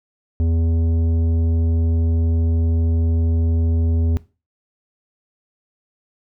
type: tone with tanh clipping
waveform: sine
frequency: 82.4 Hz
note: E2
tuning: in tune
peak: -17 dBFS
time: 0.4-4.17 s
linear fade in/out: 0 ms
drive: 11 dB
effects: noise-tail reverb RT60 0.3 s tail -18 dB re dry

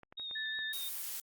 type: clicks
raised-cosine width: 0.5 ms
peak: -37 dBFS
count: 5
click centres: 0.033 / 0.125 / 0.197 / 0.312 / 0.59 s
type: tone with vibrato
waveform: sine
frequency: 3713 Hz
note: A#7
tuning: 8 cents flat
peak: -39 dBFS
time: 0.17-0.89 s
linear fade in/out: 10 ms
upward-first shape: sine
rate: 5.6 Hz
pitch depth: 26 cents each way
type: tone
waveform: sine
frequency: 1756 Hz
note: A6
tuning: 4 cents flat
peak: -37 dBFS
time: 0.35-0.73 s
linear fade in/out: 10 ms
type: noise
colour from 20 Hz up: blue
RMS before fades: -40 dBFS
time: 0.73-1.2 s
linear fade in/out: 2 ms
effects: Opus 48 kbps

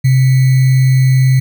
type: tone with sample-and-hold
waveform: sine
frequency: 130.81 Hz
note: C3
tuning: in tune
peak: -6 dBFS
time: 0.04-1.4 s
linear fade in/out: 10 ms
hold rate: 2100 Hz
effects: none

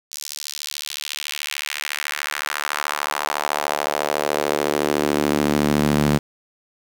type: tone with high-pass filter sweep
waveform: sawtooth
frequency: 73.8 Hz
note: D2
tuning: 9 cents sharp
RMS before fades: -23 dBFS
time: 0.11-6.19 s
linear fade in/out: 20 ms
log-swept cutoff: 5700 to 170 Hz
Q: 1.7
effects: 7-bit

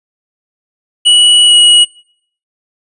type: tone with pitch glide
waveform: square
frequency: 2935 to 2910 Hz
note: F#7 to F#7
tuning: -15 to -29 cents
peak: -4 dBFS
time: 1.05-1.85 s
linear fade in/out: 20 ms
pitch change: -14 cents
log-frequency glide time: 1.47-1.53 s
effects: noise-tail reverb RT60 0.6 s tail -23 dB re dry + resampled to 24000 Hz

